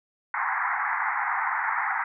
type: band-pass noise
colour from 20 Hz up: pink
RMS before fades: -27 dBFS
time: 0.34-2.04 s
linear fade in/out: 2 ms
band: 780 to 2100 Hz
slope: 96 dB/octave
effects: none